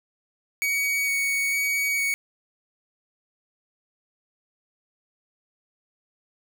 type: tone with vibrato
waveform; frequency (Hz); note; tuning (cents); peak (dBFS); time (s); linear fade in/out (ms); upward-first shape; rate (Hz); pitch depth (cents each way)
45% pulse; 2242; C#7; +19; -22; 0.62-2.14; 0; square; 1.1; 8
effects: none